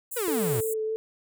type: high-pass noise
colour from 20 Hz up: pink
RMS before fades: -35 dBFS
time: 0.11-0.74 s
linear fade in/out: 10 ms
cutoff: 7200 Hz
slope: 96 dB/octave
type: exponential sweep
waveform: 45% pulse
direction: down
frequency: 513 to 103.83 Hz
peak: -27 dBFS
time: 0.16-0.61 s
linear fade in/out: 10 ms
type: tone with vibrato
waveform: sine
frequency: 440 Hz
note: A4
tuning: in tune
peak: -26 dBFS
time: 0.28-0.96 s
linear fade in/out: 0 ms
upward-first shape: sine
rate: 3.2 Hz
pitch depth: 19 cents each way
effects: none